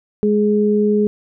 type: tone pair together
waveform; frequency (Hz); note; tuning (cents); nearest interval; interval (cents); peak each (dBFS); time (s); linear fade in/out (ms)
sine; 208.5 / 418.8; G#3 / G#4; +7 / +15; octave; 1208; -15; 0.23-1.07; 0
effects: none